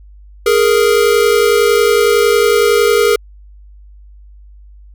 square tone pair together, 415.3 / 466.2 Hz, G#4 / A#4, 0 / 0 cents, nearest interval major second, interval 200 cents, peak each -12 dBFS, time 0.46-3.16 s, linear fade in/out 5 ms, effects added 50 Hz sine -36 dBFS peak until 4.94 s

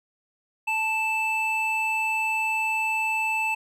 triangle tone pair together, 880 / 2640 Hz, A5 / E7, 0 / +2 cents, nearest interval octave + perfect fifth, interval 1902 cents, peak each -26 / -22 dBFS, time 0.67-3.55 s, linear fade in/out 10 ms, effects none

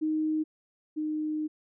sine tone pair in turn, 311.1 / 307.3 Hz, D#4 / D#4, 0 / -21 cents, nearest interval unison, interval 21 cents, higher first, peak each -25 / -28 dBFS, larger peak first, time 0.01-0.44 / 0.96-1.48 s, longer second, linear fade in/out 20 ms, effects none

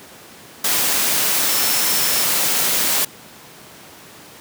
sine tone in noise, 5400 Hz, E8, 41 cents sharp, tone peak -26 dBFS, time 1.48-2.24 s, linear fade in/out 5 ms, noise white, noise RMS -18 dBFS, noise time 0.64-3.05 s, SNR -11 dB, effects pink hiss -41 dBFS RMS until 4.4 s + high-pass 150 Hz 12 dB/octave

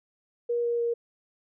sine tone with pitch steps, 475.8 / 472.8 / 469.8 Hz, A#4 / A#4 / A#4, +35 / +24 / +13 cents, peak -24 dBFS, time 0.49-0.94 s, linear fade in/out 10 ms, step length 150 ms, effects none

